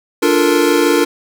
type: chord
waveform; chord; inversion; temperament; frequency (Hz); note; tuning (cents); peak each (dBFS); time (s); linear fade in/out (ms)
square; Bb major seventh; first; equal; 293.7 / 349.2 / 440 / 466.2; D4 / F4 / A4 / Bb4; 0 / 0 / 0 / 0; -16 / -16 / -20 / -16; 0.22-1.05; 10
effects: none